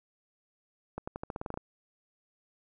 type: accelerating click train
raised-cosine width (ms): 1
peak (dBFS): -22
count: 11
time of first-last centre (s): 0.98-1.574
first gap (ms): 95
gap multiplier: 0.89
effects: none